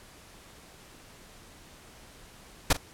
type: noise with echo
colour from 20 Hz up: pink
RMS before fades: -20 dBFS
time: 2.7-2.73 s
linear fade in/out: 5 ms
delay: 41 ms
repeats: 1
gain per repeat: -15 dB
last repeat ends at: 2.771 s
effects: pink hiss -52 dBFS RMS until 2.93 s + low-pass 12000 Hz 12 dB/octave